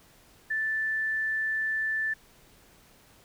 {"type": "tone", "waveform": "sine", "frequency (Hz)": 1760, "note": "A6", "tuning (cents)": 0, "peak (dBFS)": -26, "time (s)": [0.5, 2.14], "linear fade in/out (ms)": 10, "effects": ["pink hiss -58 dBFS RMS until 3.24 s"]}